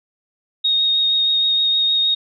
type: tone with vibrato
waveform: sine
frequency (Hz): 3729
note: A#7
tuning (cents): 0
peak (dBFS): -14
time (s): 0.64-2.15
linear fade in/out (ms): 10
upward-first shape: triangle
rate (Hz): 6.4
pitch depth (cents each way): 14
effects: none